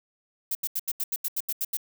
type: noise bursts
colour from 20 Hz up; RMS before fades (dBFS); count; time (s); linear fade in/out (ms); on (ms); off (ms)
violet; -28; 11; 0.51-1.771; 5; 41; 81
effects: none